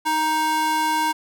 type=tone with high-pass filter; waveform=square; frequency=312.9 Hz; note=D#4; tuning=10 cents sharp; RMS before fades=-21 dBFS; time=0.05-1.13 s; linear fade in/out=20 ms; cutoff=710 Hz; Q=5.7; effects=none